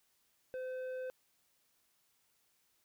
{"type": "tone with tanh clipping", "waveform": "triangle", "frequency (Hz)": 513, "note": "C5", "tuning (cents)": -34, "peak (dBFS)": -40, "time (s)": [0.54, 1.1], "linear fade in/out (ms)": 0, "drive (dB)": 12, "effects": ["white hiss -75 dBFS RMS until 2.84 s"]}